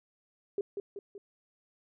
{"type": "tone with echo", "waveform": "sine", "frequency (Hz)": 401, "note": "G4", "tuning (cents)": 39, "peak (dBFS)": -28, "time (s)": [0.58, 0.61], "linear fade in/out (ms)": 2, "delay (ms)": 190, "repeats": 3, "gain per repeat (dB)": -5, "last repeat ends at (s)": 1.18, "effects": []}